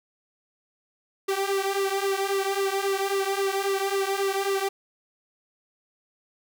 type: tone with flanger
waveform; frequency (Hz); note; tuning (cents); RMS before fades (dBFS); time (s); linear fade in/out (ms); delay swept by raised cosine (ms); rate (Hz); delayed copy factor
sawtooth; 392; G4; 0; -26; 1.28-4.69; 10; 1.2 to 3.3; 3.7; -0.8
effects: none